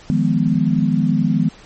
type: chord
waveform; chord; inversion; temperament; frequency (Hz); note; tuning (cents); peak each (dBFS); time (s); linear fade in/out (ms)
sine; F half-diminished seventh; third; equal; 155.56 / 174.61 / 207.7 / 246.9; Eb3 / F3 / Ab3 / Cb4; 0 / 0 / 0 / 0; -19; 0.1-1.49; 0
effects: pink hiss -44 dBFS RMS until 1.65 s + MP3 32 kbps